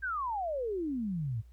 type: exponential sweep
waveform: sine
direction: down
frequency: 1622 to 103.83 Hz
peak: -31 dBFS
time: 0.02-1.42 s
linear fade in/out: 20 ms
effects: added 60 Hz sine -51 dBFS peak until 1.52 s + pink hiss -74 dBFS RMS until 1.52 s